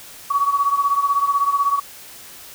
sine beating tone pair, 1126 / 1142 Hz, C#6 / D6, +27 / -49 cents, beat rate 16 Hz, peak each -17 / -21 dBFS, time 0.3-1.8 s, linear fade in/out 10 ms, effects white hiss -40 dBFS RMS until 2.54 s

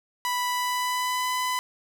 sawtooth tone with pitch glide, 987.8 to 1004.5 Hz, B5 to B5, 0 to +29 cents, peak -21 dBFS, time 0.25-1.59 s, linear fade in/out 0 ms, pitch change +29 cents, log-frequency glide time 0.5-1.3 s, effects none

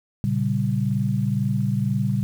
sine chord, G diminished, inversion first, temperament equal, 116.54 / 138.59 / 196 Hz, Bb2 / Db3 / G3, 0 / 0 / 0 cents, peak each -24 dBFS, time 0.24-2.23 s, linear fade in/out 0 ms, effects 8-bit

